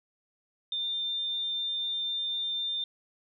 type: tone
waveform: sine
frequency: 3598 Hz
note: A7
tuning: 38 cents sharp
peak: -29 dBFS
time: 0.72-2.84 s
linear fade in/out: 2 ms
effects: none